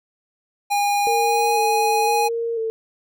square tone with pitch glide, 815 to 829.2 Hz, G#5 to G#5, -33 to -3 cents, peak -18 dBFS, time 0.7-2.29 s, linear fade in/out 20 ms, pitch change +30 cents, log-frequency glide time 1.12-1.56 s
sine tone with vibrato, 455.1 Hz, A#4, 42 cents flat, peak -21 dBFS, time 1.07-2.7 s, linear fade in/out 0 ms, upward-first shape square, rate 1 Hz, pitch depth 30 cents each way
effects none

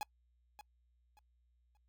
45% pulse tone with echo, 839 Hz, G#5, 17 cents sharp, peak -37 dBFS, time 0.01-0.03 s, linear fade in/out 0 ms, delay 580 ms, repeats 3, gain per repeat -12 dB, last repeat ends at 1.77 s, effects noise-tail reverb RT60 0.1 s tail -26 dB re dry + added 60 Hz sine -70 dBFS peak until 1.88 s

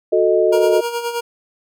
sine chord, D# diminished, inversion first, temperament equal with one note detuned, 365.7 / 440 / 622.3 Hz, F#4 / A4 / D#5, -20 / 0 / 0 cents, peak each -16 dBFS, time 0.12-0.81 s, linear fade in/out 10 ms
25% pulse tone with tremolo, 472 Hz, A#4, 22 cents sharp, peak -15 dBFS, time 0.52-1.21 s, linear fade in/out 10 ms, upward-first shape sine, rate 9.5 Hz, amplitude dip 60%
effects none

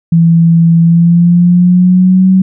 sine tone with pitch glide, 166.6 to 188.09 Hz, E3 to F#3, +19 to +29 cents, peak -3 dBFS, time 0.12-2.42 s, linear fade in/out 5 ms, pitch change +210 cents, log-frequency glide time 0.81-2.3 s, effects none

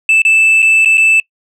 sine tone with dropouts, 2637 Hz, E7, in tune, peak -3 dBFS, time 0.09-1.2 s, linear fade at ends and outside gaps 2 ms, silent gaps 0.219-0.25 / 0.621-0.626 / 0.849-0.857 / 0.973-0.979 s, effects noise-tail reverb RT60 0.1 s tail -25 dB re dry + tanh soft clip ceiling -5 dBFS

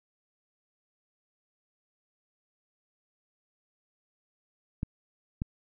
clicks, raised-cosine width 5 ms, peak -18 dBFS, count 2, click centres 4.831 / 5.419 s, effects none

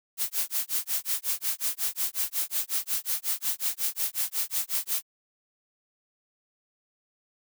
blue noise with tremolo, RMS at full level -26 dBFS, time 0.17-5.03 s, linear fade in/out 50 ms, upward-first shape sine, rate 5.5 Hz, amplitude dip 100%, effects none

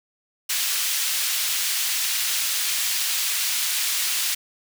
pink high-pass noise, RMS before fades -24 dBFS, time 0.49-4.35 s, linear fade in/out 10 ms, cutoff 2800 Hz, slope 12 dB/octave, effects none

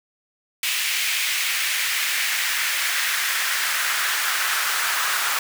pink noise with high-pass filter sweep, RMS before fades -23 dBFS, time 0.63-5.39 s, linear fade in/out 2 ms, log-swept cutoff 2400 to 1300 Hz, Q 2, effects none

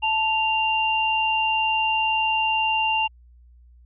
sine tone pair together, 880 / 2781 Hz, A5 / F7, 0 / -8 cents, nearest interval octave + minor sixth, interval 1992 cents, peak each -22 dBFS, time 0.02-3.08 s, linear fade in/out 20 ms, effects added 60 Hz sine -48 dBFS peak until 3.85 s

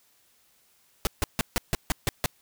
pink noise bursts, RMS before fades -24 dBFS, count 8, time 1.05-2.26 s, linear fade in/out 0 ms, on 20 ms, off 150 ms, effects white hiss -64 dBFS RMS until 2.41 s

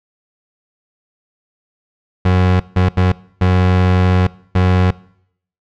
30% pulse tone bursts at uneven times, 91.6 Hz, F#2, 17 cents flat, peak -7 dBFS, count 5, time 2.25-2.6 / 2.76-2.89 / 2.97-3.12 / 3.41-4.27 / 4.55-4.91 s, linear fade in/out 5 ms, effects noise-tail reverb RT60 0.7 s tail -22 dB re dry + low-pass 3000 Hz 12 dB/octave

